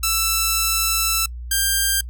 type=tone pair in turn; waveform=5% pulse; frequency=1326 / 1590.3 Hz; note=E6 / G6; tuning=+10 / +24 cents; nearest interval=minor third; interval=314 cents; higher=second; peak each=-6 dBFS; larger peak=neither; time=0.03-1.26 / 1.51-2.01 s; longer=first; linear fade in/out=5 ms; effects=noise-tail reverb RT60 0.1 s tail -26 dB re dry + added 60 Hz sine -29 dBFS peak until 2.09 s